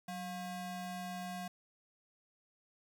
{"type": "ring-modulated tone", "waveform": "square", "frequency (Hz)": 448.7, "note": "A4", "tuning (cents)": 34, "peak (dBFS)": -38, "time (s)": [0.08, 1.48], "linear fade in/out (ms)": 5, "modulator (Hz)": 263, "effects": ["13-bit"]}